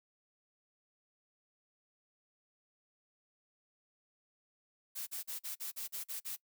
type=noise bursts; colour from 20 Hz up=blue; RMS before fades=-41 dBFS; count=9; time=4.95-6.366 s; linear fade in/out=20 ms; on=120 ms; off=42 ms; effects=noise-tail reverb RT60 0.1 s tail -23 dB re dry